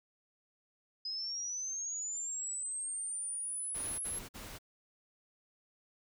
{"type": "linear sweep", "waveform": "sine", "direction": "up", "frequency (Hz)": [5010, 11100], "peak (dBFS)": -36, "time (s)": [1.05, 4.19], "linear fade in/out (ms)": 5}
{"type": "noise bursts", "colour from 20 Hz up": "pink", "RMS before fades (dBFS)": -47, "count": 3, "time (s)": [3.74, 4.588], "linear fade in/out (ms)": 20, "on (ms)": 250, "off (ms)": 49}
{"effects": []}